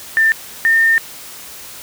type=tone pair in turn; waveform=sine; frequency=1789 / 1815 Hz; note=A6 / A#6; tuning=+28 / -47 cents; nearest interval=unison; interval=25 cents; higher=second; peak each=-9 dBFS; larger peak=neither; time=0.17-0.32 / 0.65-0.98 s; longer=second; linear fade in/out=0 ms; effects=white hiss -34 dBFS RMS until 1.82 s